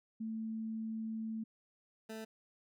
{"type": "tone pair in turn", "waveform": ["sine", "20% pulse"], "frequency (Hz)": [221.8, 220.5], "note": ["A3", "A3"], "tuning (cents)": [14, 4], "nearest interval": "unison", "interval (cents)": 10, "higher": "first", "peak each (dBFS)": [-37, -38], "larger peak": "first", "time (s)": [[0.2, 1.44], [2.09, 2.25]], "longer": "first", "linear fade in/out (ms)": 10, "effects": []}